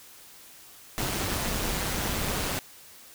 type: noise with amplitude modulation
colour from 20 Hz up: pink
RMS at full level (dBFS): -27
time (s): 0.98-2.59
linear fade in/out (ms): 0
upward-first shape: sine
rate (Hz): 197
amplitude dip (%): 55
effects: white hiss -50 dBFS RMS until 3.14 s